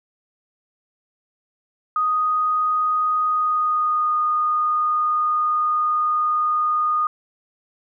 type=tone with pitch glide; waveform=sine; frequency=1244.5 to 1228.8 Hz; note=D#6 to D#6; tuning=0 to -22 cents; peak=-17 dBFS; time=1.96-7.07 s; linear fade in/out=2 ms; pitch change=-22 cents; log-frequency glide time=3.27-4.17 s; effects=none